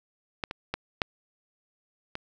clicks, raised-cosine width 0.3 ms, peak -13 / -18 / -13 / -8 / -18 dBFS, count 5, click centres 0.438 / 0.511 / 0.74 / 1.018 / 2.154 s, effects none

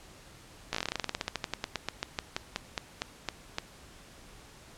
slowing click train, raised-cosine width 0.2 ms, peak -13 dBFS, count 30, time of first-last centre 0.73-3.584 s, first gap 16 ms, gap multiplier 1.11, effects pink hiss -53 dBFS RMS until 4.77 s + low-pass 10000 Hz 12 dB/octave

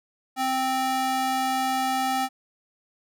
square tone with high-pass filter, 261.6 Hz, C4, in tune, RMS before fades -25 dBFS, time 0.36-2.29 s, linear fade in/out 50 ms, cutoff 550 Hz, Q 4.1, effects none

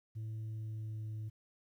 sine tone with pitch glide, 110 to 108.55 Hz, A2 to A2, 0 to -23 cents, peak -36 dBFS, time 0.15-1.3 s, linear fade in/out 20 ms, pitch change -23 cents, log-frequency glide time 0.36-1.11 s, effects tanh soft clip ceiling -38 dBFS + 12-bit

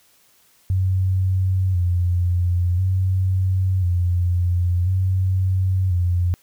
sine tone with vibrato, 91.1 Hz, F#2, 26 cents flat, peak -16 dBFS, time 0.7-6.34 s, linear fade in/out 0 ms, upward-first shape square, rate 0.48 Hz, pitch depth 51 cents each way, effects white hiss -57 dBFS RMS until 6.42 s

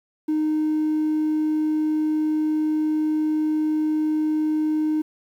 triangle tone, 308.6 Hz, D#4, 14 cents flat, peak -16 dBFS, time 0.28-5.02 s, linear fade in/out 10 ms, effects tanh soft clip ceiling -15 dBFS + 9-bit

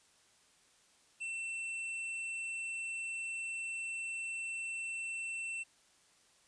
triangle tone with hard clipping, 2690 Hz, E7, 34 cents sharp, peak -39 dBFS, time 1.2-5.64 s, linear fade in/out 20 ms, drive 14 dB, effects white hiss -67 dBFS RMS until 6.47 s + resampled to 22050 Hz

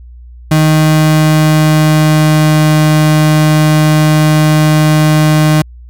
35% pulse tone with pitch glide, 155.56 to 153.86 Hz, D#3 to D#3, 0 to -19 cents, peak -4 dBFS, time 0.51-5.62 s, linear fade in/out 5 ms, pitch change -19 cents, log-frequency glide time 0.81-2.76 s, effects added 60 Hz sine -30 dBFS peak until 5.89 s

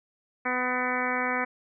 harmonic tone with a mistuned harmonic, 250.6 Hz, B3, 25 cents sharp, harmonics 1 / 2 / 3 / 4 / 5 / 6 / 7 / 8 / 9, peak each -34 / -34 / -34 / -34 / -34 / -34 / -34 / -34 / -34 dBFS, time 0.45-1.45 s, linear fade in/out 10 ms, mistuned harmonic 7, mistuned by +21 cents, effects none

